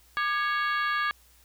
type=harmonic tone with a mistuned harmonic; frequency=554.4 Hz; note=C#5; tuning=in tune; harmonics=2 / 3 / 4 / 5 / 6 / 7 / 8; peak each=-28 / -28 / -36 / -40 / -40 / -45 / -43 dBFS; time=0.17-1.11 s; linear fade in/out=0 ms; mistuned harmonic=2; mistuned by=+130 cents; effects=added 60 Hz sine -60 dBFS peak until 1.44 s + white hiss -60 dBFS RMS until 1.44 s